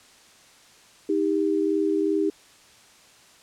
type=tone pair together; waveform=sine; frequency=314.6 / 397.3 Hz; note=D#4 / G4; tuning=+19 / +23 cents; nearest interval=major third; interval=404 cents; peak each=-23 dBFS; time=1.09-2.3 s; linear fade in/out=5 ms; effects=white hiss -53 dBFS RMS until 3.42 s + low-pass 8000 Hz 12 dB/octave